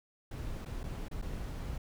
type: noise with dropouts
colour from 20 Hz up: brown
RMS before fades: -39 dBFS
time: 0.31-1.78 s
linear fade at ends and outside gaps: 5 ms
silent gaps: 0.65-0.658 / 0.833-0.838 / 1.084-1.112 / 1.217-1.223 s
effects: none